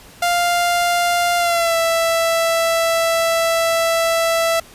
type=tone with pitch glide; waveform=sawtooth; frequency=698.5 to 662.3 Hz; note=F5 to E5; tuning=0 to +8 cents; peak=-11 dBFS; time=0.22-4.6 s; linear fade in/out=5 ms; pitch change=-92 cents; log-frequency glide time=1.38-1.76 s; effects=pink hiss -43 dBFS RMS until 4.74 s + resampled to 32000 Hz